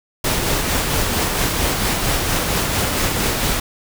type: noise with tremolo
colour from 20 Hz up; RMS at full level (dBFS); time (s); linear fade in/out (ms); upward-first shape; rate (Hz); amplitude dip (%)
pink; -18; 0.24-3.6; 5; sine; 4.4; 30
effects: none